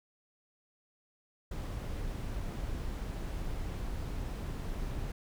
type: noise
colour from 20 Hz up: brown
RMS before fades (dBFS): -37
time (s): 1.51-5.12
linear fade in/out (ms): 5
effects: none